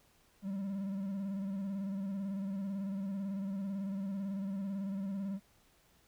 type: tone with vibrato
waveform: triangle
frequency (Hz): 195.6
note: G3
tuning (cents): -4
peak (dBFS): -33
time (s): 0.42-5.4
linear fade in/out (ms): 50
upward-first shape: square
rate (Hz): 18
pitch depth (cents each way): 44
effects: pink hiss -68 dBFS RMS until 6.07 s